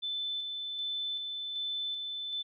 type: tone with tremolo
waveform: sine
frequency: 3520 Hz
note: A7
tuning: in tune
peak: -32 dBFS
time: 0.02-2.43 s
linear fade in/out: 20 ms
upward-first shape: square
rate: 1.3 Hz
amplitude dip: 30%
effects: none